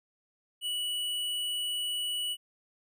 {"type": "tone", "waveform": "square", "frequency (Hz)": 2945, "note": "F#7", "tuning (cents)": -9, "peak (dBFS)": -31, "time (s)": [0.61, 2.37], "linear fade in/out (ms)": 50, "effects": []}